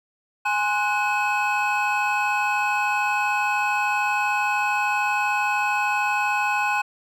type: tone cluster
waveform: triangle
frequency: 828 / 1049 / 1478 / 2557 Hz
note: G#5 / C6 / F#6 / D#7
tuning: -5 / +4 / -2 / +47 cents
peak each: -22 / -26 / -25 / -24 dBFS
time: 0.45-6.82 s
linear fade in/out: 10 ms
effects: none